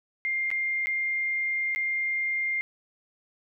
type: tone with dropouts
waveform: sine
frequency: 2110 Hz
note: C7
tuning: 14 cents sharp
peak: -25 dBFS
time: 0.25-2.61 s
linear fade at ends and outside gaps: 0 ms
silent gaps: 0.504-0.514 / 0.859-0.87 / 1.749-1.76 s
effects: none